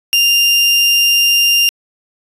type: tone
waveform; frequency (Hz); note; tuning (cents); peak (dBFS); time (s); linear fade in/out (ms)
30% pulse; 2794; F7; 0; -6; 0.13-1.69; 0
effects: resampled to 32000 Hz